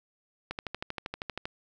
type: click train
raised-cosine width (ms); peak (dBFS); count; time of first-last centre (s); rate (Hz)
0.3; -18; 13; 0.51-1.455; 12.7
effects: none